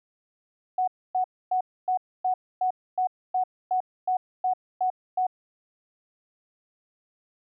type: tone bursts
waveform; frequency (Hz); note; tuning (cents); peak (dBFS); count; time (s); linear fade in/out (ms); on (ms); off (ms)
sine; 740; F#5; 0; -21; 13; 0.78-5.268; 5; 96; 270
effects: none